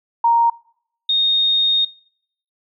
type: tone pair in turn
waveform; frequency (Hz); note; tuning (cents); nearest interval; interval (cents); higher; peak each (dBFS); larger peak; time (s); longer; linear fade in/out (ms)
sine; 932.3 / 3700; A#5 / A#7; 0 / -14; 2 octaves; 2386; second; -11 / -14; first; 0.24-0.5 / 1.09-1.85; second; 5
effects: noise-tail reverb RT60 0.7 s tail -25 dB re dry